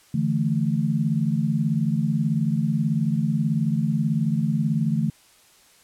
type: chord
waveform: sine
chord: D suspended second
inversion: none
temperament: just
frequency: 146.83 / 165.19 / 220.2 Hz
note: D3 / E3 / A3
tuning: 0 / +4 / +2 cents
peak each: -24 dBFS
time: 0.14-5.1 s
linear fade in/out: 5 ms
effects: white hiss -55 dBFS RMS until 5.83 s + low-pass 11000 Hz 12 dB/octave